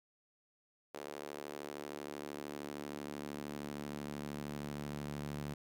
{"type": "tone with high-pass filter sweep", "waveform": "sawtooth", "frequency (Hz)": 73, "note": "D2", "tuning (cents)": -10, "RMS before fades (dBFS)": -44, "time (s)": [0.94, 5.54], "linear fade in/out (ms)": 5, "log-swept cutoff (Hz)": [440, 150], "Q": 1.6, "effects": []}